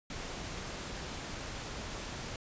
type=noise; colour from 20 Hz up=pink; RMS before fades=-41 dBFS; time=0.1-2.36 s; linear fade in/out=2 ms; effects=resampled to 16000 Hz